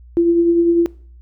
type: tone with tremolo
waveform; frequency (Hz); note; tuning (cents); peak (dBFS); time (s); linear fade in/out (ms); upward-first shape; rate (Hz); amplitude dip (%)
sine; 340.1; F4; -46; -9; 0.17-0.86; 0; triangle; 10; 45
effects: noise-tail reverb RT60 0.5 s tail -22 dB re dry + added 60 Hz sine -39 dBFS peak until 1.21 s